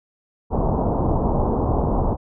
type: low-pass noise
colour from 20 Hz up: pink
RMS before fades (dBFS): -20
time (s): 0.5-2.17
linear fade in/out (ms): 50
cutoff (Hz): 1000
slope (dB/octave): 48
effects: none